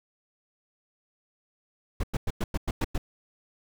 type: noise bursts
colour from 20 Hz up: brown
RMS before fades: -26 dBFS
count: 8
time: 2-2.98 s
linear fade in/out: 5 ms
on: 35 ms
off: 100 ms
effects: none